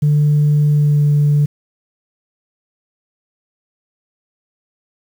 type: tone with pitch glide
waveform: sine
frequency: 148.1 to 146.57 Hz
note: D3 to D3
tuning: +15 to -3 cents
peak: -8 dBFS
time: 0.02-1.46 s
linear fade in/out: 10 ms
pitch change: -18 cents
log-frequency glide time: 0.63-1.07 s
effects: tanh soft clip ceiling -7 dBFS + 7-bit